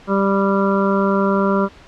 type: harmonic tone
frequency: 196.6 Hz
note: G3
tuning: 5 cents sharp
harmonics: 1 / 2 / 3 / 5 / 6 / 7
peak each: -17 / -20 / -22 / -24 / -25 / -25 dBFS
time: 0.07-1.69 s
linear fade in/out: 50 ms
effects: pink hiss -44 dBFS RMS until 1.87 s + low-pass 4000 Hz 12 dB/octave